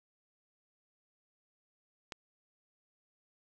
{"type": "click", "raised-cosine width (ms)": 0.2, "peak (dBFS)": -23, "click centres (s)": 2.122, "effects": []}